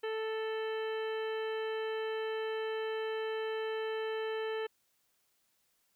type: harmonic tone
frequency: 440 Hz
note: A4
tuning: in tune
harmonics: 1 / 2 / 3 / 4 / 5 / 6 / 7 / 9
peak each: -34 / -45 / -48 / -45 / -53 / -51 / -49 / -60 dBFS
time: 0.03-4.67 s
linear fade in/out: 10 ms
effects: white hiss -75 dBFS RMS until 5.95 s